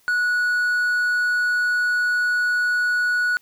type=tone; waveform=triangle; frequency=1466 Hz; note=F#6; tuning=16 cents flat; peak=-16 dBFS; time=0.08-3.37 s; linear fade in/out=0 ms; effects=white hiss -59 dBFS RMS until 3.41 s